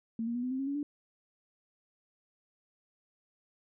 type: tone with pitch steps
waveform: sine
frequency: 226.9 / 235.2 / 243.7 / 252.6 / 261.8 / 271.4 / 281.3 / 291.5 Hz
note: A#3 / A#3 / B3 / B3 / C4 / C#4 / C#4 / D4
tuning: -47 / +16 / -23 / +39 / +1 / -36 / +26 / -13 cents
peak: -31 dBFS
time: 0.19-0.83 s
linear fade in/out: 2 ms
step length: 80 ms
effects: none